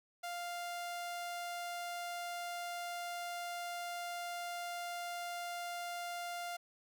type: tone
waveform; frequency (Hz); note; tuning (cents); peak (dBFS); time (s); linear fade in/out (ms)
sawtooth; 698.5; F5; 0; -36; 0.23-6.57; 10
effects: none